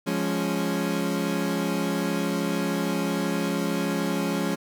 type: chord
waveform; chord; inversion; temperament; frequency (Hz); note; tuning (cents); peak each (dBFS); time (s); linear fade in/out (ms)
30% pulse; Db major; first; equal; 174.61 / 207.7 / 277.2; F3 / Ab3 / Db4; 0 / 0 / 0; -26; 0.06-4.56; 20
effects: none